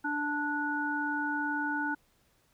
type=harmonic tone; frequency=293.7 Hz; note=D4; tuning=in tune; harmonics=1 / 3 / 5; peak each=-34 / -35 / -32 dBFS; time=0.04-1.95 s; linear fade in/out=10 ms; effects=pink hiss -69 dBFS RMS until 2.53 s